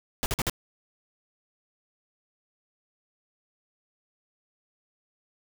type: noise bursts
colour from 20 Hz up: pink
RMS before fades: -27 dBFS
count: 4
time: 0.23-0.497 s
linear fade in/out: 0 ms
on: 30 ms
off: 49 ms
effects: none